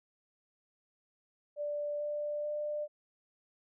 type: tone with pitch steps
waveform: sine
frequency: 587.3 / 591.7 / 596.2 Hz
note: D5 / D5 / D5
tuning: 0 / +13 / +26 cents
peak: -33 dBFS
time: 1.56-2.88 s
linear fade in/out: 50 ms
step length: 440 ms
effects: none